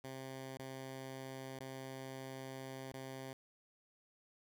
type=tone with dropouts; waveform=10% pulse; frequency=132.6 Hz; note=C3; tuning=23 cents sharp; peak=-37 dBFS; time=0.04-3.33 s; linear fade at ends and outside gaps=2 ms; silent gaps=0.572-0.593 / 1.589-1.604 / 2.921-2.939 s; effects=none